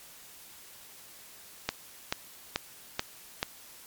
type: click train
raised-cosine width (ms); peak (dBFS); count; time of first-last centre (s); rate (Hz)
0.2; -10; 5; 1.69-3.429; 2.3
effects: white hiss -51 dBFS RMS until 3.86 s + MP3 96 kbps